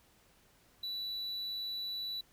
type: tone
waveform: triangle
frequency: 3951 Hz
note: B7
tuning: in tune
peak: -35 dBFS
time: 0.83-2.21 s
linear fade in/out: 5 ms
effects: pink hiss -66 dBFS RMS until 2.32 s